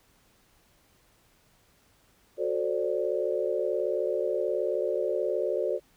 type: chord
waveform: sine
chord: D dominant seventh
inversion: first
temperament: just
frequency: 367.1 / 440.5 / 528.6 / 587.3 Hz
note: F#4 / A4 / C5 / D5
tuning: -14 / +2 / +18 / 0 cents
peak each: -31 dBFS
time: 2.37-5.8 s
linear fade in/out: 50 ms
effects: pink hiss -64 dBFS RMS until 5.96 s